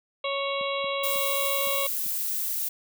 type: harmonic tone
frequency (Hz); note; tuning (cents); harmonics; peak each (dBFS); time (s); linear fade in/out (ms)
554.4; C#5; 0; 1 / 2 / 4 / 5 / 6 / 7; -29 / -32 / -35 / -36 / -37 / -37; 0.24-1.87; 5
type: clicks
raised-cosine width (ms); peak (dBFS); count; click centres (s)
5; -24; 5; 0.611 / 0.843 / 1.159 / 1.671 / 2.063
type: noise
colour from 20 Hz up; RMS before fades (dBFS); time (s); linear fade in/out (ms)
violet; -29; 1.03-2.69; 10
effects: high-pass 300 Hz 12 dB/octave